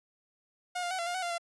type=tone with pitch steps; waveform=sawtooth; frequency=718 / 701 / 750 / 683 / 706 / 747 / 695 / 684 Hz; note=F5 / F5 / F#5 / F5 / F5 / F#5 / F5 / F5; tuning=+48 / +6 / +23 / -39 / +19 / +16 / -9 / -36 cents; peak=-28 dBFS; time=0.75-1.382 s; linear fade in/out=10 ms; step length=79 ms; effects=resampled to 24000 Hz